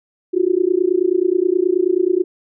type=tone with amplitude modulation; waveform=sine; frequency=362 Hz; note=F#4; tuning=38 cents flat; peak=-9 dBFS; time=0.33-2.24 s; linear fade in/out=20 ms; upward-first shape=sine; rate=29.4 Hz; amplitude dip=100%; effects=none